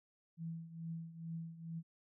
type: tone with tremolo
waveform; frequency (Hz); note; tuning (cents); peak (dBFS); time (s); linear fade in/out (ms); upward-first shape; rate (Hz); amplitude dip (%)
sine; 164.81; E3; 0; -39; 0.37-1.83; 50; triangle; 2.3; 80
effects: none